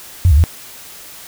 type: tone with pitch steps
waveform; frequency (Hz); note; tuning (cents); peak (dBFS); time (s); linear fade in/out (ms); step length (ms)
sine; 89.1 / 70.1 / 81.4; F2 / C#2 / E2; +35 / +20 / -21; -6; 0.25-0.439; 0; 63
effects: white hiss -36 dBFS RMS until 1.27 s